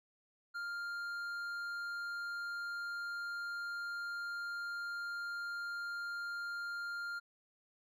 sine tone with hard clipping, 1400 Hz, F6, 4 cents sharp, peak -40 dBFS, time 0.54-7.2 s, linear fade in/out 20 ms, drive 6 dB, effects none

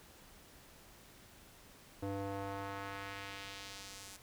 square tone with band-pass filter sweep, 98.9 Hz, G2, 16 cents sharp, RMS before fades -44 dBFS, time 2.02-4.17 s, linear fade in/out 10 ms, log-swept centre 420 to 8700 Hz, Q 0.98, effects pink hiss -59 dBFS RMS until 4.22 s

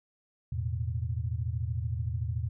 sine chord, E suspended fourth, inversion none, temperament equal, 82.41 / 110 / 123.47 Hz, E2 / A2 / B2, 0 / 0 / 0 cents, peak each -33 / -33 / -35 dBFS, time 0.52-2.49 s, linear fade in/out 5 ms, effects none

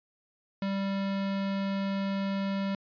square tone, 196 Hz, G3, in tune, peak -29 dBFS, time 0.62-2.75 s, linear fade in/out 2 ms, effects resampled to 11025 Hz

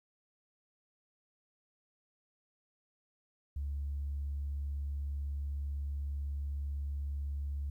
sine tone, 71 Hz, C#2, 42 cents sharp, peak -33 dBFS, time 3.56-7.7 s, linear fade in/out 5 ms, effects tanh soft clip ceiling -30 dBFS + 12-bit

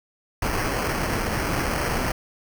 pink noise with sample-and-hold, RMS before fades -25 dBFS, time 0.42-2.12 s, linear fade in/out 5 ms, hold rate 3675 Hz, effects none

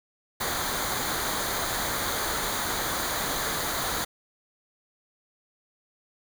pink noise with comb filter, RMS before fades -29 dBFS, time 0.4-4.05 s, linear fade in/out 10 ms, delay 0.37 ms, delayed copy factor -0.65, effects none

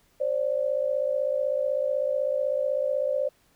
sine tone pair together, 529 / 585 Hz, C5 / D5, +19 / -7 cents, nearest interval major second, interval 174 cents, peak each -26 dBFS, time 0.2-3.29 s, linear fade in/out 10 ms, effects pink hiss -64 dBFS RMS until 3.55 s

